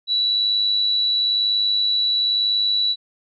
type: tone with amplitude modulation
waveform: sine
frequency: 3936 Hz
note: B7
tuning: 7 cents flat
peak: -15 dBFS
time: 0.07-2.96 s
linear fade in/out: 50 ms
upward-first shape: sine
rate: 101 Hz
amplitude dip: 35%
effects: none